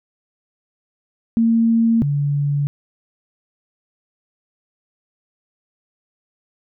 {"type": "tone pair in turn", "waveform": "sine", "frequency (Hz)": [228.5, 143.45], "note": ["A#3", "D3"], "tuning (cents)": [-34, -40], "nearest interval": "minor sixth", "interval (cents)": 806, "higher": "first", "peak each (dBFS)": [-12, -16], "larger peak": "first", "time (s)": [[1.37, 2.02], [2.02, 2.67]], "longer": "neither", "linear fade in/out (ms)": 0, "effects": []}